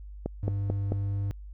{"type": "click train", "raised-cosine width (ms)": 2, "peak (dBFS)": -16, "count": 4, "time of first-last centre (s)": [0.26, 0.921], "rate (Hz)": 4.54}
{"type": "tone", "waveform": "triangle", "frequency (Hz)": 99.8, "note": "G2", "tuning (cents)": 32, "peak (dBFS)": -25, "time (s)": [0.43, 1.31], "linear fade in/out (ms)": 0}
{"effects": ["added 50 Hz sine -40 dBFS peak until 1.53 s"]}